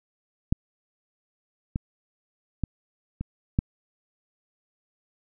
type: clicks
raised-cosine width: 5 ms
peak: -8 / -14 / -13 / -18 / -8 dBFS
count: 5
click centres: 0.525 / 1.759 / 2.637 / 3.21 / 3.589 s
effects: none